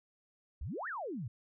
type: exponential two-way sweep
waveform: sine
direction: up then down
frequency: 53.1 to 1920 to 102.3 Hz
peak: -37 dBFS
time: 0.61-1.28 s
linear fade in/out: 5 ms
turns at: 0.88 s
effects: none